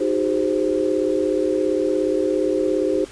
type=chord; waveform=sine; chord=Ab dominant seventh; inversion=second; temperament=equal with one note detuned; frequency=311.1 / 370 / 407.2 / 523.3 Hz; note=Eb4 / Gb4 / Ab4 / C5; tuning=0 / 0 / -34 / 0 cents; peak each=-23 dBFS; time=0-3.05 s; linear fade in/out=10 ms; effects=pink hiss -42 dBFS RMS until 3.11 s + resampled to 22050 Hz